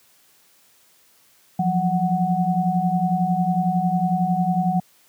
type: tone cluster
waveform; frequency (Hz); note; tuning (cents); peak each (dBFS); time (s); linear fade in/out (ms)
sine; 171.9 / 182.9 / 742; F3 / F#3 / F#5; -27 / -20 / +5; -22; 1.59-4.8; 5
effects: white hiss -57 dBFS RMS until 5.08 s + high-pass 100 Hz 12 dB/octave